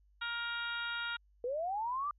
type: harmonic tone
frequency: 470 Hz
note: A#4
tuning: 14 cents sharp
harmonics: 2 / 3 / 4 / 5 / 6 / 7 / 8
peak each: -47 / -37 / -48 / -49 / -47 / -47 / -45 dBFS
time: 0.21-1.17 s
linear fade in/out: 10 ms
type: linear sweep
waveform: sine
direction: up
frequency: 466.2 to 1209 Hz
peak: -33 dBFS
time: 1.44-2.11 s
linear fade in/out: 2 ms
effects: added 50 Hz sine -64 dBFS peak until 2.18 s